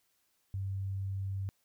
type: tone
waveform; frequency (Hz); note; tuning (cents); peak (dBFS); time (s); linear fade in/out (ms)
sine; 97.1; G2; -16; -33; 0.54-1.49; 0
effects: white hiss -75 dBFS RMS until 1.64 s